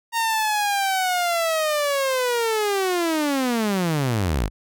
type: linear sweep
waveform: sawtooth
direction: down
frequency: 929 to 41.52 Hz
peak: -16 dBFS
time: 0.12-4.5 s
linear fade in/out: 50 ms
effects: none